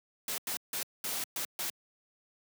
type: noise bursts at uneven times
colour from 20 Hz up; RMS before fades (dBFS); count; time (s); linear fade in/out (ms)
white; -35; 6; 0.28-0.38 / 0.47-0.57 / 0.73-0.83 / 1.04-1.24 / 1.36-1.45 / 1.59-1.7; 2
effects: high-pass 150 Hz 12 dB/octave